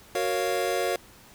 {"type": "chord", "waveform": "square", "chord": "Gb major seventh", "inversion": "none", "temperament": "equal", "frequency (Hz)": [370, 466.2, 554.4, 698.5], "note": ["Gb4", "Bb4", "Db5", "F5"], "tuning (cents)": [0, 0, 0, 0], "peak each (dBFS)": -31, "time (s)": [0.15, 0.96], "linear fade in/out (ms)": 2, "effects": ["pink hiss -52 dBFS RMS until 1.34 s"]}